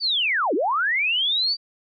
sine linear two-way sweep, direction down then up, 4699 to 265.2 to 4699 Hz, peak -19 dBFS, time 0-1.57 s, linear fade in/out 50 ms, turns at 0.54 s, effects none

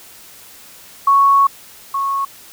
sine tone pair in turn, 1109 / 1101.3 Hz, C#6 / C#6, 0 / -12 cents, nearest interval unison, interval 12 cents, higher first, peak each -8 / -16 dBFS, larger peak first, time 1.07-1.47 / 1.94-2.25 s, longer first, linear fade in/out 5 ms, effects white hiss -41 dBFS RMS until 2.52 s

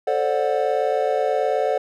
triangle chord, D dominant seventh, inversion second, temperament just, 440.5 / 528.6 / 587.3 / 734.2 Hz, A4 / C5 / D5 / F#5, +2 / +18 / 0 / -14 cents, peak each -22 dBFS, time 0.07-1.78 s, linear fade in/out 5 ms, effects none

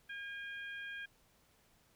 harmonic tone, 810 Hz, G#5, 43 cents flat, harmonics 2 / 3 / 4, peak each -43 / -51 / -53 dBFS, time 0.09-1.06 s, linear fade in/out 10 ms, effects pink hiss -70 dBFS RMS until 1.95 s

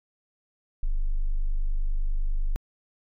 sine tone, 25 Hz, G0, 35 cents sharp, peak -20 dBFS, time 0.83-2.56 s, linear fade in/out 0 ms, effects tanh soft clip ceiling -18 dBFS

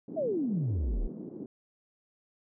white band-pass noise, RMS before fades -42 dBFS, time 0.08-1.46 s, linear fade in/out 2 ms, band 180 to 340 Hz, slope 24 dB/octave
sine exponential sweep, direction down, 691 to 30.87 Hz, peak -27 dBFS, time 0.16-1.08 s, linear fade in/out 20 ms
effects none

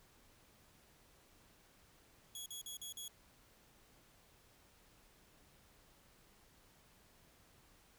15% pulse tone bursts, 3345 Hz, G#7, 12 cents sharp, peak -38 dBFS, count 5, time 2.35-3.08 s, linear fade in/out 2 ms, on 110 ms, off 45 ms, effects pink hiss -67 dBFS RMS until 7.98 s

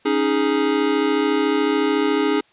square chord, C# suspended second, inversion none, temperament equal, 277.2 / 311.1 / 415.3 Hz, C#4 / D#4 / G#4, 0 / 0 / 0 cents, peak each -23 / -22 / -21 dBFS, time 0.05-2.41 s, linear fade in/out 10 ms, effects white hiss -56 dBFS RMS until 2.52 s + resampled to 8000 Hz

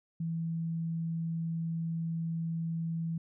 sine tone, 164.81 Hz, E3, in tune, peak -31 dBFS, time 0.2-3.18 s, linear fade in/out 5 ms, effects none

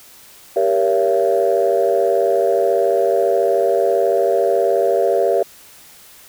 sine chord, G diminished seventh, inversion none, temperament just, 392 / 470.4 / 564.5 / 677.4 Hz, G4 / Bb4 / Db5 / Fb5, 0 / +16 / +31 / +47 cents, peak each -18 dBFS, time 0.56-5.43 s, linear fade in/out 5 ms, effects tanh soft clip ceiling -5 dBFS + white hiss -44 dBFS RMS until 6.28 s

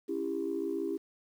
sine chord, C# diminished, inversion none, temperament just, 277.2 / 332.6 / 399.1 Hz, C#4 / E4 / G4, 0 / +16 / +31 cents, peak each -37 / -34 / -34 dBFS, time 0.08-0.98 s, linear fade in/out 20 ms, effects tanh soft clip ceiling -23 dBFS + 10-bit

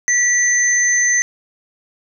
sine tone pair together, 1946 / 6178 Hz, B6 / G8, -26 / -26 cents, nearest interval octave + minor sixth, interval 2000 cents, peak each -15 dBFS, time 0.08-1.22 s, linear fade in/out 0 ms, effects none

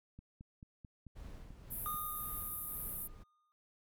click train, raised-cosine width 5 ms, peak -39 dBFS, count 9, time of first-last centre 0.19-1.944 s, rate 4.56 Hz
brown noise with tremolo, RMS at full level -48 dBFS, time 1.15-3.24 s, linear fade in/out 20 ms, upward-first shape sine, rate 1.9 Hz, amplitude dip 55%
pink band-pass noise, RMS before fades -43 dBFS, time 1.7-3.08 s, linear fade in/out 20 ms, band 11000 to 15000 Hz, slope 48 dB/octave
triangle tone with exponential decay, 1223 Hz, D#6, 30 cents flat, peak -35 dBFS, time 1.86-3.52 s, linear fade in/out 0 ms, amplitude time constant 360 ms
effects none

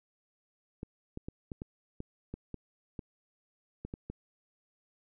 clicks, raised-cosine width 3 ms, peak -26 dBFS, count 12, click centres 0.831 / 1.174 / 1.285 / 1.518 / 1.619 / 2.004 / 2.34 / 2.543 / 2.992 / 3.85 / 3.939 / 4.1 s, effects none

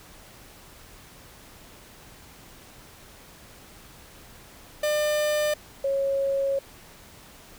45% pulse / sine tone pair in turn, 600 / 549 Hz, D5 / C#5, +37 / -17 cents, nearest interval major second, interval 154 cents, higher first, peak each -22 dBFS, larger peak neither, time 4.83-5.54 / 5.84-6.59 s, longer second, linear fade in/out 5 ms, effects pink hiss -49 dBFS RMS until 7.58 s

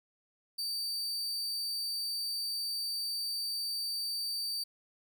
40% pulse tone, 4619 Hz, D8, 30 cents flat, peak -32 dBFS, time 0.58-4.64 s, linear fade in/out 10 ms, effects none

